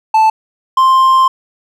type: tone pair in turn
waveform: triangle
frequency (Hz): 878 / 1050.4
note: A5 / C6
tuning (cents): -4 / +6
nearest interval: minor third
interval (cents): 310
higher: second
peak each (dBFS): -4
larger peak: neither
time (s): 0.14-0.3 / 0.77-1.28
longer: second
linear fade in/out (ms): 5
effects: none